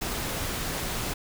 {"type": "noise", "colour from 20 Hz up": "pink", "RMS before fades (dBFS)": -31, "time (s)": [0.01, 1.14], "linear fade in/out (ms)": 10, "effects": []}